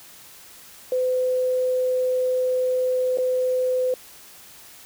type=tone with dropouts; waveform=sine; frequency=508 Hz; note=B4; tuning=49 cents sharp; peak=-19 dBFS; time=0.92-3.94 s; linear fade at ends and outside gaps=2 ms; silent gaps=3.174-3.184 s; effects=white hiss -46 dBFS RMS until 4.85 s